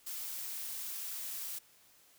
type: noise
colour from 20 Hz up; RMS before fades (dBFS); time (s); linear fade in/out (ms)
blue; -41; 0.06-1.59; 10
effects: white hiss -64 dBFS RMS until 2.18 s